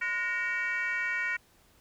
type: tone with frequency modulation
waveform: sine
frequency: 1864.7 Hz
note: A#6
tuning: in tune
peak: -27 dBFS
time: 0.01-1.37 s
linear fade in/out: 10 ms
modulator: 416 Hz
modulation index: 1.2
effects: tanh soft clip ceiling -24 dBFS + pink hiss -63 dBFS RMS until 1.8 s